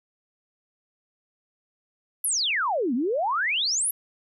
sine exponential two-way sweep, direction down then up, 11840 to 224.8 to 11840 Hz, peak -22 dBFS, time 2.24-3.91 s, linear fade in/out 5 ms, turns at 2.94 s, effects none

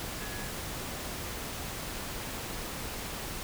sine tone in noise, 1682 Hz, G#6, 22 cents sharp, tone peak -46 dBFS, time 0.21-0.49 s, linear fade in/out 0 ms, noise pink, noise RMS -38 dBFS, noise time 0-3.43 s, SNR -11 dB, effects none

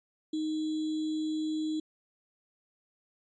sine tone with sample-and-hold, 311.1 Hz, D#4, in tune, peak -29 dBFS, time 0.33-1.8 s, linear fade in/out 5 ms, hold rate 3675 Hz, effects resampled to 16000 Hz

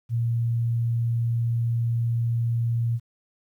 sine tone, 116.9 Hz, A#2, 5 cents sharp, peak -21 dBFS, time 0.09-3 s, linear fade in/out 50 ms, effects 10-bit

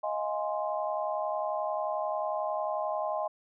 sine chord, F minor seventh, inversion third, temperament equal with one note detuned, 627.3 / 698.5 / 830.6 / 1046.5 Hz, Eb5 / F5 / Ab5 / C6, +14 / 0 / 0 / 0 cents, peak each -32 / -37 / -35 / -36 dBFS, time 0.03-3.28 s, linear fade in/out 10 ms, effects none

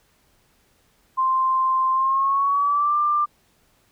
sine tone with pitch glide, 1046.5 to 1188.3 Hz, C6 to D6, 0 to +20 cents, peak -17 dBFS, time 1.17-3.26 s, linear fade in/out 20 ms, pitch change +220 cents, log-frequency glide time 1.92-2.97 s, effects pink hiss -62 dBFS RMS until 3.91 s

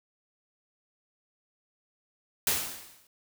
white noise with exponential decay, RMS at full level -24 dBFS, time 2.47-3.07 s, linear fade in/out 2 ms, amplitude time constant 130 ms, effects none

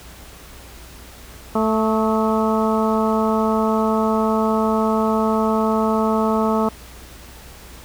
harmonic tone with a mistuned harmonic, 220 Hz, A3, in tune, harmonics 1 / 2 / 3 / 4 / 5 / 6, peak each -19 / -22 / -24 / -25 / -26 / -27 dBFS, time 1.55-6.69 s, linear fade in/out 5 ms, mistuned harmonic 6, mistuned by -39 cents, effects added 60 Hz sine -42 dBFS peak until 7.84 s + pink hiss -42 dBFS RMS until 7.84 s

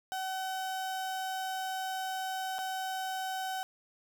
35% pulse tone with dropouts, 758 Hz, F#5, 42 cents sharp, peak -32 dBFS, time 0.12-3.63 s, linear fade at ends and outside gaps 0 ms, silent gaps 2.584-2.589 s, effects none

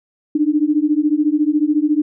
sine beating tone pair, 293.7 / 307.7 Hz, D4 / D#4, 0 / -19 cents, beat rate 14 Hz, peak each -16 dBFS, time 0.35-2.02 s, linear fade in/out 5 ms, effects none

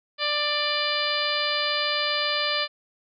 harmonic tone with a mistuned harmonic, 591 Hz, D5, 11 cents sharp, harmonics 1 / 2 / 3 / 4 / 5 / 6 / 7 / 8, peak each -31 / -31 / -31 / -31 / -31 / -31 / -31 / -31 dBFS, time 0.18-2.68 s, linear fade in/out 50 ms, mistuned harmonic 8, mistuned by +20 cents, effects none

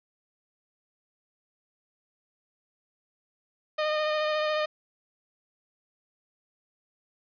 sawtooth tone with vibrato, 612 Hz, D#5, 29 cents flat, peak -21 dBFS, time 3.78-4.66 s, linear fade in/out 10 ms, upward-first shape sine, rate 14 Hz, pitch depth 15 cents each way, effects resampled to 11025 Hz + 9-bit

